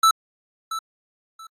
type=tone with echo; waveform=square; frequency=1318.5 Hz; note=E6; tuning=in tune; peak=-13 dBFS; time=0.03-0.11 s; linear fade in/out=5 ms; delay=680 ms; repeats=2; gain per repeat=-13 dB; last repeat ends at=1.47 s; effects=low-pass 11000 Hz 12 dB/octave + AAC 64 kbps